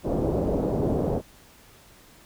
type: low-pass noise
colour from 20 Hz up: white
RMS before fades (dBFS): -25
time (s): 0.03-1.22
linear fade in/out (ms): 50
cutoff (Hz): 560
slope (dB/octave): 24
effects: pink hiss -53 dBFS RMS until 2.25 s